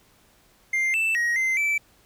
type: tone with pitch steps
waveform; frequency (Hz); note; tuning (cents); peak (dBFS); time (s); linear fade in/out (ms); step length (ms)
triangle; 2101 / 2653 / 1889 / 2073 / 2320; C7 / E7 / A#6 / C7 / D7; +7 / +10 / +22 / -17 / -22; -19; 0.73-1.78; 5; 210
effects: pink hiss -59 dBFS RMS until 2.05 s